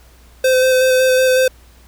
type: tone with vibrato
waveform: square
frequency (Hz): 515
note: C5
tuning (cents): -28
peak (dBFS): -11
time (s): 0.44-1.48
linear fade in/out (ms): 5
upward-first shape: square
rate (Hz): 5.4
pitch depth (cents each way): 12
effects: added 60 Hz sine -44 dBFS peak until 1.87 s + pink hiss -50 dBFS RMS until 1.87 s